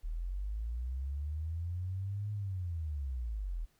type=linear two-way sweep; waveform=sine; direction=up then down; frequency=37.66 to 105.2 to 37.66 Hz; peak=-34 dBFS; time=0.03-3.66 s; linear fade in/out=20 ms; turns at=2.32 s; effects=pink hiss -72 dBFS RMS until 3.79 s